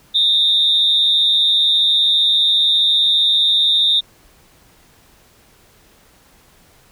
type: tone with amplitude modulation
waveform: sine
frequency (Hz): 3674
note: A#7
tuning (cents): -26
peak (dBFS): -7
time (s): 0.14-4.01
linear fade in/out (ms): 20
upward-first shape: sine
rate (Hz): 215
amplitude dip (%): 80
effects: tanh soft clip ceiling -4 dBFS + pink hiss -51 dBFS RMS until 6.91 s